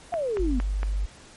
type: exponential sweep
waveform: sine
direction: down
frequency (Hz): 723 to 233.1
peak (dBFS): -24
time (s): 0.12-0.6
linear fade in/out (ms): 10
type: click train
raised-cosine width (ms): 0.5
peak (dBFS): -18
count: 4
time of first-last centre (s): 0.14-0.831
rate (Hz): 4.34
type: tone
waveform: sine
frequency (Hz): 49.32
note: G1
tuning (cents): +11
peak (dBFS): -23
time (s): 0.39-1.06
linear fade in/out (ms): 10
effects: pink hiss -49 dBFS RMS until 1.36 s + MP3 48 kbps